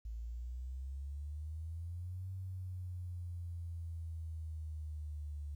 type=exponential two-way sweep; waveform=sine; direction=up then down; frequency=55 to 94.6 to 72.7 Hz; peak=-40 dBFS; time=0.05-5.55 s; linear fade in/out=5 ms; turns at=2.31 s; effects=12-bit